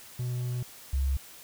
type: tone pair in turn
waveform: triangle / sine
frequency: 123.47 / 67.52 Hz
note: B2 / C#2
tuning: 0 / -45 cents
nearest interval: minor seventh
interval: 1045 cents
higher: first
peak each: -27 / -24 dBFS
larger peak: second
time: 0.19-0.63 / 0.93-1.17 s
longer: first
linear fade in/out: 5 ms
effects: white hiss -49 dBFS RMS until 1.43 s